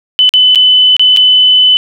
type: tone with dropouts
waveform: sine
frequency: 3013 Hz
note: F#7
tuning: 31 cents sharp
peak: -3 dBFS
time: 0.19-1.77 s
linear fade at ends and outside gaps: 0 ms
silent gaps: 0.292-0.338 / 0.549-0.557 / 0.966-0.995 / 1.164-1.171 s
effects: none